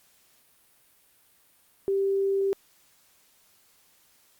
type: tone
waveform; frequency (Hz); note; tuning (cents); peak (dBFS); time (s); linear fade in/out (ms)
sine; 392; G4; 0; -22; 1.88-2.53; 0
effects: white hiss -62 dBFS RMS until 4.39 s + Opus 48 kbps